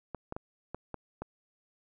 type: clicks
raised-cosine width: 1 ms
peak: -23 dBFS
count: 6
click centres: 0.147 / 0.324 / 0.365 / 0.746 / 0.943 / 1.22 s
effects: none